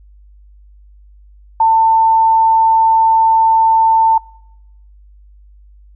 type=tone; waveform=sine; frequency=895 Hz; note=A5; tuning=29 cents sharp; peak=-7 dBFS; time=1.6-4.18 s; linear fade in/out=5 ms; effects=noise-tail reverb RT60 0.8 s tail -24 dB re dry + added 50 Hz sine -40 dBFS peak until 5.95 s